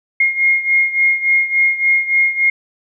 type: beating tone pair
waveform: sine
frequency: 2140 / 2143.5 Hz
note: C7 / C7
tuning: +38 / +41 cents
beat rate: 3.5 Hz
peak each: -13 / -17 dBFS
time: 0.2-2.5 s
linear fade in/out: 5 ms
effects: none